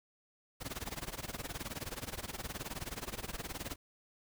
pink noise with tremolo, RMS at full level -39 dBFS, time 0.6-3.76 s, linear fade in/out 20 ms, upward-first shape sine, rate 19 Hz, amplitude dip 90%, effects none

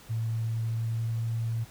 sine tone with pitch glide, 112.9 to 114.34 Hz, A2 to A#2, +45 to -33 cents, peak -27 dBFS, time 0.09-1.65 s, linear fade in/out 20 ms, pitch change +22 cents, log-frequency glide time 0.38-1.24 s, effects pink hiss -52 dBFS RMS until 1.7 s

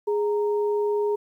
sine tone pair together, 415.3 / 928.6 Hz, G#4 / A#5, 0 / -7 cents, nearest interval octave + major second, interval 1393 cents, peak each -21 / -32 dBFS, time 0.07-1.16 s, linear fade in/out 10 ms, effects 10-bit

